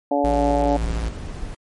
harmonic tone, 142.9 Hz, D3, 47 cents flat, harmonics 2 / 3 / 4 / 5 / 6, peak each -22 / -29 / -21 / -23 / -26 dBFS, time 0.11-0.77 s, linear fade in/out 5 ms
square tone, 56.4 Hz, A1, 44 cents sharp, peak -23 dBFS, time 0.24-1.09 s, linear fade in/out 5 ms
brown noise, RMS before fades -30 dBFS, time 0.81-1.55 s, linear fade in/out 10 ms
effects MP3 48 kbps

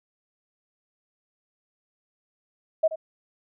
sine tone with echo, 637 Hz, D#5, 41 cents sharp, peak -16 dBFS, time 2.83-2.88 s, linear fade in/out 10 ms, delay 79 ms, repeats 1, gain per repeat -13 dB, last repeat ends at 2.959 s, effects none

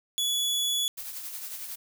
sawtooth tone, 3407 Hz, G#7, 44 cents sharp, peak -22 dBFS, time 0.18-0.88 s, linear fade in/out 0 ms
blue noise with tremolo, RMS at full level -36 dBFS, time 0.97-1.76 s, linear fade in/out 10 ms, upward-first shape triangle, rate 11 Hz, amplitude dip 50%
effects none

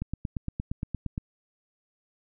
click train, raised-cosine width 5 ms, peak -18 dBFS, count 11, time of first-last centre 0.02-1.179 s, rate 8.63 Hz, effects none

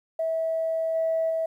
sine tone with level steps, 650 Hz, E5, 24 cents flat, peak -23 / -21 / -23 dBFS, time 0.19-1.46 s, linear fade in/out 5 ms, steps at 0.94 / 1.29 s, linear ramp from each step 20 ms, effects tanh soft clip ceiling -17 dBFS + 10-bit

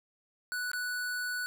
square tone with dropouts, 1480 Hz, F#6, in tune, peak -33 dBFS, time 0.52-1.46 s, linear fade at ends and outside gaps 0 ms, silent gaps 0.716-0.733 s, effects none

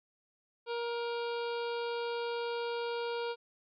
harmonic tone, 471 Hz, A#4, 18 cents sharp, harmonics 1 / 2 / 3 / 5 / 6 / 7 / 8 / 9 / 10, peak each -34 / -40 / -44 / -48 / -50 / -51 / -52 / -53 / -54 dBFS, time 0.66-3.36 s, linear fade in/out 50 ms, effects MP3 64 kbps

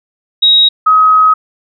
sine tone pair in turn, 3800 / 1268.1 Hz, A#7 / D#6, +33 / +33 cents, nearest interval octave + perfect fifth, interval 1900 cents, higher first, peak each -4 dBFS, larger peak neither, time 0.42-0.69 / 0.86-1.34 s, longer second, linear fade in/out 10 ms, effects none

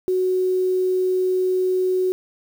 sine tone with quantisation, 370 Hz, F#4, in tune, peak -17 dBFS, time 0.08-2.12 s, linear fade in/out 0 ms, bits 7, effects none

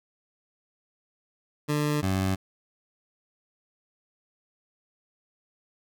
20% pulse tone pair in turn, 148.7 / 95.12 Hz, D3 / F#2, +22 / +48 cents, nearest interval minor sixth, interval 774 cents, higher first, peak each -19 dBFS, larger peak neither, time 1.68-2.02 / 2.02-2.36 s, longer neither, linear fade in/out 20 ms, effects none

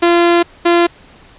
sawtooth tone pair in turn, 343.9 / 343.9 Hz, F4 / F4, -27 / -27 cents, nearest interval unison, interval 0 cents, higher neither, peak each -4 dBFS, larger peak neither, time 0.02-0.43 / 0.65-0.87 s, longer first, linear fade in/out 10 ms, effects pink hiss -43 dBFS RMS until 1.38 s + resampled to 8000 Hz

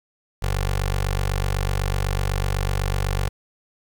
15% pulse tone with notch filter, 48 Hz, G1, 36 cents flat, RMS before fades -23 dBFS, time 0.42-3.29 s, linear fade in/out 10 ms, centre 230 Hz, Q 0.69, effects 8-bit

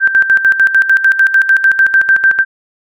sine tone with tremolo, 1568 Hz, G6, in tune, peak -4 dBFS, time 0-2.45 s, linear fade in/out 50 ms, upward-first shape square, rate 6.7 Hz, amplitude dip 70%, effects none

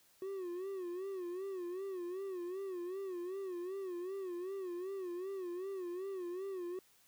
triangle tone with vibrato, 370 Hz, F#4, in tune, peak -37 dBFS, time 0.22-6.79 s, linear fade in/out 2 ms, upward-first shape sine, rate 2.6 Hz, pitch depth 110 cents each way, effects white hiss -68 dBFS RMS until 7.07 s

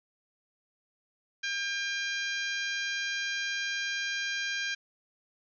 harmonic tone, 801 Hz, G5, 37 cents sharp, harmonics 2 / 3 / 4 / 5 / 6 / 7 / 8, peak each -33 / -37 / -39 / -41 / -43 / -44 / -45 dBFS, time 1.43-4.75 s, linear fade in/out 10 ms, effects none

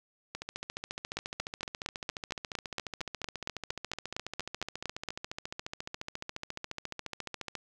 two click trains, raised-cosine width 0.2 ms, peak -20 / -16 dBFS, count 104 / 18, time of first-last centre 0.35-7.553 / 1.17-5.087 s, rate 14.3 / 4.34 Hz, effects none

